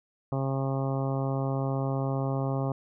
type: harmonic tone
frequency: 135.2 Hz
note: C#3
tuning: 43 cents flat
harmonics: 1 / 2 / 3 / 4 / 5 / 6 / 7 / 8 / 9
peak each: -28 / -34 / -37 / -36 / -38 / -40 / -45 / -42 / -46 dBFS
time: 0.32-2.72 s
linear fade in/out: 2 ms
effects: none